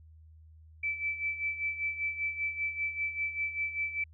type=tone with tremolo; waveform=sine; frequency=2318 Hz; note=D7; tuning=23 cents flat; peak=-28 dBFS; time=0.83-4.04 s; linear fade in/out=5 ms; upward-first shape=sine; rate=5.1 Hz; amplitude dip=70%; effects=added 79 Hz sine -52 dBFS peak until 4.13 s